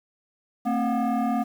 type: tone with frequency modulation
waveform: sine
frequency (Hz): 226.4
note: A3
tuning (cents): +50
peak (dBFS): -19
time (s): 0.65-1.44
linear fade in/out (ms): 20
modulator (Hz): 491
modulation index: 1.3
effects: tanh soft clip ceiling -20 dBFS + 8-bit